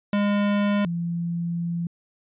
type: tone pair in turn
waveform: square / sine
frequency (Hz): 204.1 / 170.49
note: G#3 / F3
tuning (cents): -30 / -41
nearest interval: minor third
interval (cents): 311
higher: first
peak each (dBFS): -20 / -24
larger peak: first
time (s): 0.13-0.85 / 0.85-1.87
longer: second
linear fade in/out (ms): 2
effects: resampled to 8000 Hz